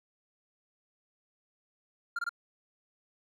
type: tone bursts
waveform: triangle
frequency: 1398 Hz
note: F6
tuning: 1 cent sharp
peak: -28 dBFS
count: 3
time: 2.16-2.293 s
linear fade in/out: 5 ms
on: 29 ms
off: 23 ms
effects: none